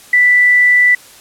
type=tone with quantisation; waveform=sine; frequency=1975.5 Hz; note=B6; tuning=in tune; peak=-6 dBFS; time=0.13-0.95 s; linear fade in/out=5 ms; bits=6; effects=white hiss -40 dBFS RMS until 1.2 s + low-pass 12000 Hz 12 dB/octave